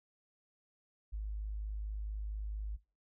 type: tone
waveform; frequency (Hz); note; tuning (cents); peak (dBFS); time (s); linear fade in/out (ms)
sine; 52.2; G#1; +10; -36; 1.12-2.77; 20
effects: noise-tail reverb RT60 0.3 s tail -21 dB re dry